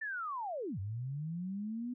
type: linear two-way sweep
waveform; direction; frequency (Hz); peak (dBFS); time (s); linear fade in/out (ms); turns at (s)
sine; down then up; 1800 to 92.5 to 250.9; -36; 0.01-1.94; 10; 0.79
effects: none